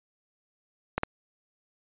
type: clicks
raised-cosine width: 0.5 ms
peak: -11 dBFS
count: 2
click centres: 0.98 / 1.034 s
effects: resampled to 8000 Hz